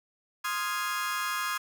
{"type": "chord", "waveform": "35% pulse", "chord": "F minor seventh", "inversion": "second", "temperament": "equal", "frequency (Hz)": [1046.5, 1244.5, 1396.9, 1661.2], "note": ["C6", "Eb6", "F6", "Ab6"], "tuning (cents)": [0, 0, 0, 0], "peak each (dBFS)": [-33, -32, -36, -33], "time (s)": [0.44, 1.58], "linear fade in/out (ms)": 10, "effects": []}